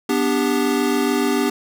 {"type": "chord", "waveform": "square", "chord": "G major", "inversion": "first", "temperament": "equal with one note detuned", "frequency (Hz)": [246.9, 293.7, 396.6], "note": ["B3", "D4", "G4"], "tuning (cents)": [0, 0, 20], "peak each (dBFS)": -22, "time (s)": [0.09, 1.5], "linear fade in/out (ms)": 5, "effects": []}